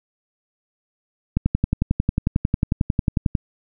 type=click train; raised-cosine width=5 ms; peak=-5 dBFS; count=23; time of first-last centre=1.37-3.352 s; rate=11.1 Hz; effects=none